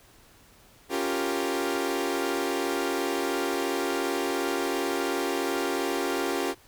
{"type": "chord", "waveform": "sawtooth", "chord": "G half-diminished seventh", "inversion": "second", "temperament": "equal", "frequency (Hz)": [277.2, 349.2, 392, 466.2], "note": ["Db4", "F4", "G4", "Bb4"], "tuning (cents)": [0, 0, 0, 0], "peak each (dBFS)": [-28, -27, -27, -30], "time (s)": [0.89, 6.55], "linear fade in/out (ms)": 50, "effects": ["pink hiss -56 dBFS RMS until 6.67 s"]}